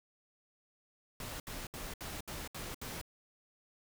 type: noise bursts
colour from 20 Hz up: pink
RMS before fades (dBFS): -43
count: 7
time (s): 1.2-3.014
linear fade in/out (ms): 2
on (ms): 200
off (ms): 69
effects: none